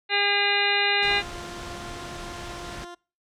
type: harmonic tone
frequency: 405 Hz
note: G#4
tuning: 43 cents flat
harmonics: 1 / 2 / 3 / 4 / 5 / 6 / 7 / 9 / 10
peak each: -31 / -28 / -37 / -28 / -26 / -28 / -28 / -31 / -28 dBFS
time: 0.09-1.23 s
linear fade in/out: 50 ms
type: noise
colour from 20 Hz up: pink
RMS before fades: -38 dBFS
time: 1.02-2.85 s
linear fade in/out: 10 ms
type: tone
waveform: 15% pulse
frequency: 349.2 Hz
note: F4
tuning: in tune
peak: -32 dBFS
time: 1.09-2.95 s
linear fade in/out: 10 ms
effects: noise-tail reverb RT60 0.4 s tail -26 dB re dry + low-pass 7000 Hz 12 dB/octave